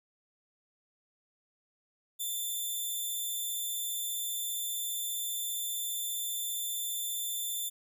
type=tone; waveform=5% pulse; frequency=3543 Hz; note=A7; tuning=11 cents sharp; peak=-25 dBFS; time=2.19-7.7 s; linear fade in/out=20 ms; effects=none